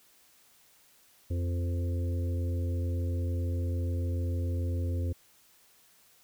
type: harmonic tone with a mistuned harmonic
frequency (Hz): 86.8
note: F2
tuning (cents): -10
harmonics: 1 / 3 / 4 / 5 / 6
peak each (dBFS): -28 / -40 / -45 / -47 / -45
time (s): 1.3-5.13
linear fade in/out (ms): 10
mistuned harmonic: 5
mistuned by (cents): +18
effects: white hiss -62 dBFS RMS until 6.23 s